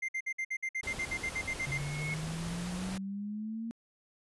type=tone bursts; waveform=triangle; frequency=2093 Hz; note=C7; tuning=in tune; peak=-30 dBFS; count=15; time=0.02-1.78 s; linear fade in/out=10 ms; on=66 ms; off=55 ms
type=noise; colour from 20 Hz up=pink; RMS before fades=-42 dBFS; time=0.83-2.98 s; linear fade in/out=5 ms
type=tone with exponential growth; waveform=sine; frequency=2182 Hz; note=C#7; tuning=28 cents flat; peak=-33 dBFS; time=1.31-2.14 s; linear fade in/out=1 ms; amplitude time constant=180 ms
type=exponential sweep; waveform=sine; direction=up; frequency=137.4 to 231.2 Hz; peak=-35 dBFS; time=1.67-3.71 s; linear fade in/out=0 ms
effects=resampled to 24000 Hz